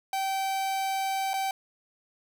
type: tone with dropouts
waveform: 45% pulse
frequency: 774 Hz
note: G5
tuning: 22 cents flat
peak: -27 dBFS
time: 0.13-1.51 s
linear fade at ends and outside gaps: 2 ms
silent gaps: 1.334-1.339 s
effects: none